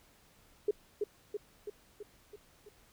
sine tone with echo, 415.3 Hz, G#4, in tune, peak -25 dBFS, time 0.68-0.71 s, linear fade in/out 5 ms, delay 330 ms, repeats 6, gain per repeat -4 dB, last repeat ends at 2.69 s, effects pink hiss -64 dBFS RMS until 2.92 s

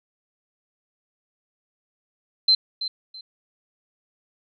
sine tone with echo, 4100 Hz, C8, 36 cents flat, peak -13 dBFS, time 2.48-2.55 s, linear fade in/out 5 ms, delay 330 ms, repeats 2, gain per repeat -12 dB, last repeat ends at 3.21 s, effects none

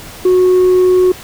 sine tone, 366.7 Hz, F#4, 15 cents flat, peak -4 dBFS, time 0.25-1.12 s, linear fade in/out 5 ms, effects tanh soft clip ceiling -5 dBFS + pink hiss -32 dBFS RMS until 1.23 s

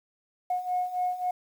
sine beating tone pair, 723 / 726.7 Hz, F#5 / F#5, -40 / -31 cents, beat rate 3.7 Hz, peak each -31 / -27 dBFS, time 0.5-1.31 s, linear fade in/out 5 ms, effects tanh soft clip ceiling -20 dBFS + 9-bit

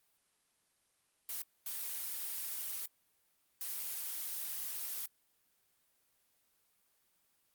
blue noise bursts at uneven times, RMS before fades -40 dBFS, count 3, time 1.29-1.42 / 1.66-2.86 / 3.61-5.06 s, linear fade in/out 2 ms, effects white hiss -75 dBFS RMS until 7.54 s + Opus 32 kbps

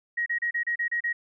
sine tone bursts, 1891 Hz, A#6, 24 cents sharp, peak -24 dBFS, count 8, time 0.17-1.13 s, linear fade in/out 10 ms, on 92 ms, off 32 ms, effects none

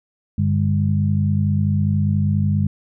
sine tone cluster, 97.2 / 147.5 / 201.8 Hz, G2 / D3 / G#3, -14 / +8 / -49 cents, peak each -18 / -21 / -21 dBFS, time 0.38-2.67 s, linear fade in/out 5 ms, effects none

